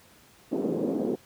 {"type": "band-pass noise", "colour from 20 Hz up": "white", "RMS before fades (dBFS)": -28, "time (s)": [0.51, 1.16], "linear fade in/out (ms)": 20, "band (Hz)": [200, 430], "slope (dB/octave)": 24, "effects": ["pink hiss -56 dBFS RMS until 1.25 s", "high-pass 80 Hz 12 dB/octave"]}